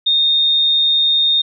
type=tone; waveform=sine; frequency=3675 Hz; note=A#7; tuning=25 cents flat; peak=-11 dBFS; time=0.06-1.42 s; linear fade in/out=10 ms; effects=none